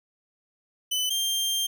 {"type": "tone pair in turn", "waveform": "sawtooth", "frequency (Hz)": [3009, 3180], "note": ["F#7", "G7"], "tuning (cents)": [28, 24], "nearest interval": "minor second", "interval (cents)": 96, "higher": "second", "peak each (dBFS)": -21, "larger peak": "neither", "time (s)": [[0.91, 1.1], [1.1, 1.67]], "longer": "second", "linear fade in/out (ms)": 10, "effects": []}